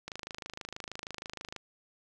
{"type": "click train", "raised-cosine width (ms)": 0.2, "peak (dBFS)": -22, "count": 40, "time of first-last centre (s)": [0.08, 1.563], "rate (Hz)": 26.3, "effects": []}